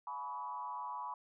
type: tone with frequency modulation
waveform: sine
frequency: 987.8 Hz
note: B5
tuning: in tune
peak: -39 dBFS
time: 0.07-1.14 s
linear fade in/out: 2 ms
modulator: 139 Hz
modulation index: 1
effects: none